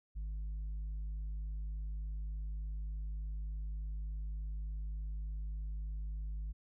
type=tone with tanh clipping; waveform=sine; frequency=51.7 Hz; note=G#1; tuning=7 cents flat; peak=-38 dBFS; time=0.15-6.53 s; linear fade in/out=20 ms; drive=3 dB; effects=none